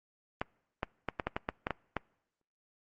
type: clicks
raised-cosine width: 0.5 ms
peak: -16 dBFS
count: 10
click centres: 0.415 / 0.831 / 1.087 / 1.198 / 1.27 / 1.365 / 1.489 / 1.669 / 1.707 / 1.967 s
effects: noise-tail reverb RT60 0.9 s tail -26 dB re dry + Opus 32 kbps